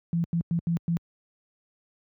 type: tone bursts at uneven times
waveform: sine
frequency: 168.7 Hz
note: E3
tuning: 40 cents sharp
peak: -22 dBFS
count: 5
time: 0.13-0.24 / 0.33-0.41 / 0.51-0.59 / 0.67-0.77 / 0.88-0.97 s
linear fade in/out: 0 ms
effects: high-pass 80 Hz 12 dB/octave